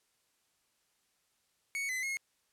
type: tone with pitch steps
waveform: 45% pulse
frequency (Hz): 2223 / 2024 / 2161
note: C#7 / B6 / C#7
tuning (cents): +4 / +42 / -45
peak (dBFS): -33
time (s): 1.75-2.17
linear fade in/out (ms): 0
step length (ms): 140
effects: white hiss -75 dBFS RMS until 2.52 s + low-pass 11000 Hz 12 dB/octave